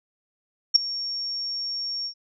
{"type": "tone with ADSR envelope", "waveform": "sine", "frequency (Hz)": 5520, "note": "F8", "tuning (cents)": -21, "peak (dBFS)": -8, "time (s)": [0.74, 2.14], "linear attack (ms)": 19, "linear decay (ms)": 6, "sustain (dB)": -19, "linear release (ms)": 83, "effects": []}